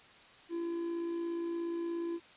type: tone with amplitude modulation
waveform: triangle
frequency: 338.8 Hz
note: E4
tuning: 48 cents sharp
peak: -30 dBFS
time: 0.49-2.2 s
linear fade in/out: 50 ms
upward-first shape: sine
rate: 57 Hz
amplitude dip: 35%
effects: white hiss -57 dBFS RMS until 2.36 s + resampled to 8000 Hz